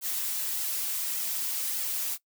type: noise with flanger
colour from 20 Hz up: blue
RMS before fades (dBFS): -31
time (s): 0.01-2.18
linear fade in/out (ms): 50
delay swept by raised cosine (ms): 1.7 to 5.7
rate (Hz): 1.7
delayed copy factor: -0.65
effects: noise-tail reverb RT60 0.1 s tail -19 dB re dry